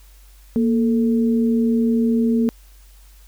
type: tone pair together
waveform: sine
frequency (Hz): 233.3 / 440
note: A#3 / A4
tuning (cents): +2 / 0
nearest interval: major seventh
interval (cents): 1098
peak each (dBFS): -15 / -24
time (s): 0.56-2.49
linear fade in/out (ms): 0
effects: added 48 Hz sine -44 dBFS peak until 3.27 s + white hiss -54 dBFS RMS until 3.27 s